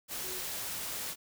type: tone in noise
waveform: sine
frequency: 370 Hz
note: F#4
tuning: in tune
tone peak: -46 dBFS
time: 0.21-0.43 s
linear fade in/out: 50 ms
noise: white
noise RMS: -38 dBFS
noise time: 0.08-1.16 s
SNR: -11 dB
effects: none